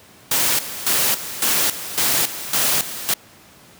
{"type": "noise with tremolo", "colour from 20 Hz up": "white", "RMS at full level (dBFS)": -18, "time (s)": [0.31, 3.14], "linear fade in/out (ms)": 5, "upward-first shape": "square", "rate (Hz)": 1.8, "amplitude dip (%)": 75, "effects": ["pink hiss -47 dBFS RMS until 3.79 s", "high-pass 100 Hz 12 dB/octave"]}